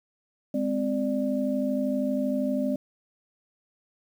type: tone cluster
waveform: sine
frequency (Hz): 206.9 / 259.6 / 591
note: G#3 / C4 / D5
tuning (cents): -6 / -13 / +11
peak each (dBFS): -30 / -26 / -30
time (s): 0.54-2.76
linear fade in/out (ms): 5
effects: 9-bit